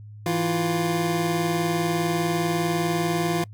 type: tone pair together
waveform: 25% pulse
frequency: 164.81 / 349.6 Hz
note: E3 / F4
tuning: 0 / +2 cents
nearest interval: octave + minor second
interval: 1302 cents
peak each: -21 dBFS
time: 0.26-3.44 s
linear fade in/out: 2 ms
effects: noise-tail reverb RT60 0.1 s tail -25 dB re dry + added 105 Hz sine -39 dBFS peak until 3.53 s